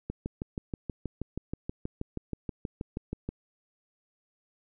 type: click train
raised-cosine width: 3 ms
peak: -20 dBFS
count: 21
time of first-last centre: 0.1-3.29 s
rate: 6.27 Hz
effects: none